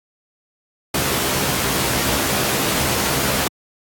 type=noise with comb filter; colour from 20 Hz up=pink; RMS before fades=-19 dBFS; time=0.94-3.48 s; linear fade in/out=5 ms; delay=15 ms; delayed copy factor=+0.65; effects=high-pass 100 Hz 12 dB/octave + AAC 64 kbps

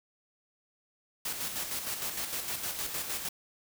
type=noise with tremolo; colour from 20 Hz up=white; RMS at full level=-34 dBFS; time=1.25-3.29 s; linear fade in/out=5 ms; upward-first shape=square; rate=6.5 Hz; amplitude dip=45%; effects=none

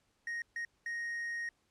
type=tone bursts at uneven times; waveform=triangle; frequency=1869 Hz; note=A#6; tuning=4 cents sharp; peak=-34 dBFS; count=3; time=0.27-0.42 / 0.56-0.65 / 0.86-1.49 s; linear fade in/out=2 ms; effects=pink hiss -75 dBFS RMS until 1.7 s + low-pass 9000 Hz 12 dB/octave

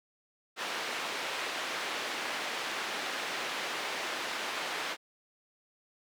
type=band-pass noise; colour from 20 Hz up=white; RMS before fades=-36 dBFS; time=0.56-4.97 s; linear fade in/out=50 ms; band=340 to 2900 Hz; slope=12 dB/octave; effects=none

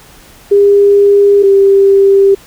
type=tone pair in turn; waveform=sine; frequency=403.4 / 393.7 Hz; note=G4 / G4; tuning=+50 / +8 cents; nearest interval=unison; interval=42 cents; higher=first; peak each=-3 dBFS; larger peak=neither; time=0.51-1.43 / 1.43-2.35 s; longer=neither; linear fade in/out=10 ms; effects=pink hiss -39 dBFS RMS until 2.46 s

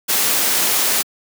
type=noise; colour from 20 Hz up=white; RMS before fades=-17 dBFS; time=0.08-1.03 s; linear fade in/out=20 ms; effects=high-pass 200 Hz 12 dB/octave

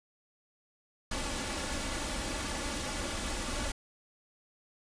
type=noise with comb filter; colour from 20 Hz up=pink; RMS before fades=-35 dBFS; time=1.11-3.72 s; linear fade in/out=5 ms; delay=3.5 ms; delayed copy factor=+0.6; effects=resampled to 22050 Hz

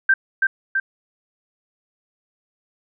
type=tone with echo; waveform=sine; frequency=1568 Hz; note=G6; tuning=in tune; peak=-11 dBFS; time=0.09-0.14 s; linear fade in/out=5 ms; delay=330 ms; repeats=2; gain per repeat=-3 dB; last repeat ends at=0.8 s; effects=none

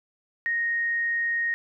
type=tone; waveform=sine; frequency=1864.7 Hz; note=A#6; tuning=in tune; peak=-23 dBFS; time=0.46-1.54 s; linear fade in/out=0 ms; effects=none

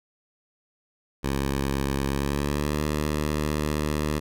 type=tone with pitch glide; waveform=10% pulse; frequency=68.7 to 75.35 Hz; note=C#2 to D2; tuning=-15 to +45 cents; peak=-16 dBFS; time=1.23-4.2 s; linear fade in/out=20 ms; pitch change=+160 cents; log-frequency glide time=2.09-2.83 s; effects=none

